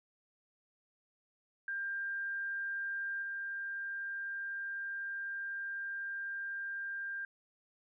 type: tone with level steps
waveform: sine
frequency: 1594 Hz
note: G6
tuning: 28 cents sharp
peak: -35 / -37 dBFS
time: 1.68-7.25 s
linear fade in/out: 2 ms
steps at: 3.22 s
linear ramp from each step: 5 ms
effects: none